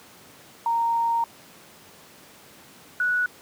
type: tone pair in turn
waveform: sine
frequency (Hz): 927 / 1471.5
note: A#5 / F#6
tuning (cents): -10 / -10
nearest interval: minor sixth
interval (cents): 800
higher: second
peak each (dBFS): -20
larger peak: neither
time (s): 0.66-1.24 / 3-3.26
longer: first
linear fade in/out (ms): 2
effects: pink hiss -49 dBFS RMS until 3.41 s + high-pass 150 Hz 12 dB/octave